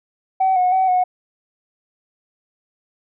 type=tone with pitch steps; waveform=sine; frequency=760 / 729 / 756 / 731 Hz; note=F#5 / F#5 / F#5 / F#5; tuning=+46 / -26 / +37 / -21 cents; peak=-12 dBFS; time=0.4-1.04 s; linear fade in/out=10 ms; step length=160 ms; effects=tanh soft clip ceiling -10 dBFS